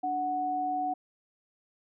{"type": "tone pair together", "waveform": "sine", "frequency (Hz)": [293.7, 740], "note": ["D4", "F#5"], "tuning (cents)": [0, 0], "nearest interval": "octave + major third", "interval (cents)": 1600, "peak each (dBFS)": [-37, -28], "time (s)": [0.03, 0.94], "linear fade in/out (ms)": 10, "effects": []}